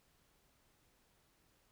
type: silence
effects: pink hiss -73 dBFS RMS until 1.71 s